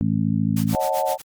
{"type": "harmonic tone", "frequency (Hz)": 54.1, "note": "A1", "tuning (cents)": -29, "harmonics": [2, 3, 4, 5], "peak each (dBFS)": [-25, -23, -22, -27], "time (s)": [0.01, 0.75], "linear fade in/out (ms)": 0}
{"type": "noise with tremolo", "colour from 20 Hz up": "white", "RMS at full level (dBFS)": -32, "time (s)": [0.56, 1.22], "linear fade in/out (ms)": 10, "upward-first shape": "sine", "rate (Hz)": 7.8, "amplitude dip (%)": 100}
{"type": "chord", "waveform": "sine", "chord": "D# half-diminished seventh", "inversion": "third", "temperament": "equal with one note detuned", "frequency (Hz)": [546.7, 622.3, 740, 880], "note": ["C#5", "D#5", "F#5", "A5"], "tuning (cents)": [-24, 0, 0, 0], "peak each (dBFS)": [-25, -25, -25, -25], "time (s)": [0.72, 1.18], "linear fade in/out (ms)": 50}
{"effects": ["Opus 48 kbps"]}